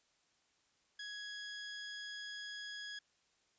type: tone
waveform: 20% pulse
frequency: 1667 Hz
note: G#6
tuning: 6 cents sharp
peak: -39 dBFS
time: 0.99-2.99 s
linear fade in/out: 5 ms
effects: white hiss -75 dBFS RMS until 3.58 s + resampled to 16000 Hz